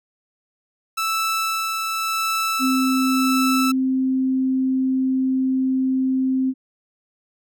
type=tone with tremolo; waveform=sawtooth; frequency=1318.5 Hz; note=E6; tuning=in tune; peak=-16 dBFS; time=0.97-3.72 s; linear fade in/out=10 ms; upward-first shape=sine; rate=0.89 Hz; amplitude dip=30%
type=tone; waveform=sine; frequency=261.6 Hz; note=C4; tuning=in tune; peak=-17 dBFS; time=2.59-6.54 s; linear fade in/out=50 ms
effects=none